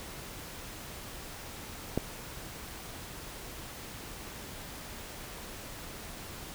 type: click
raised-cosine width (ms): 2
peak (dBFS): -14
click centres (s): 1.976
effects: pink hiss -44 dBFS RMS until 6.54 s